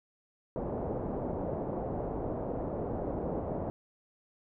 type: low-pass noise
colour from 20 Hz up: white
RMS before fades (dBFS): -35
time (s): 0.56-3.7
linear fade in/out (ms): 0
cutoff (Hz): 670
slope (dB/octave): 24
effects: none